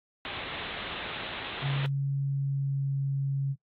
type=low-pass noise; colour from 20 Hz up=white; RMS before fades=-37 dBFS; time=0.25-1.86 s; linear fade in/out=0 ms; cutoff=3800 Hz; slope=96 dB/octave
type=tone with pitch glide; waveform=sine; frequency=138.59 to 137.71 Hz; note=C#3 to C#3; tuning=0 to -11 cents; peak=-26 dBFS; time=1.61-3.56 s; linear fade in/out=50 ms; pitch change=-11 cents; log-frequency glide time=2.22-2.94 s
effects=noise-tail reverb RT60 0.1 s tail -21 dB re dry + AAC 48 kbps